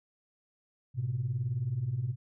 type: beating tone pair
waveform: sine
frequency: 108 / 127 Hz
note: A2 / B2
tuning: -32 / +49 cents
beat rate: 19 Hz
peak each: -34 / -30 dBFS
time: 0.94-2.16 s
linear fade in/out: 50 ms
effects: tanh soft clip ceiling -23 dBFS